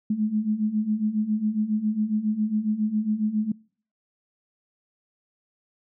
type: beating tone pair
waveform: sine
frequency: 209.5 / 216.8 Hz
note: G#3 / A3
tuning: +15 / -25 cents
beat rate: 7.3 Hz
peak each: -27 / -23 dBFS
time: 0.1-3.52 s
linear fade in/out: 5 ms
effects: noise-tail reverb RT60 0.5 s tail -26 dB re dry